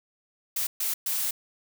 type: noise bursts at uneven times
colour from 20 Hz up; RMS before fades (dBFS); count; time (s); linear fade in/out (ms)
blue; -28; 3; 0.56-0.67 / 0.8-0.94 / 1.06-1.31; 5
effects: none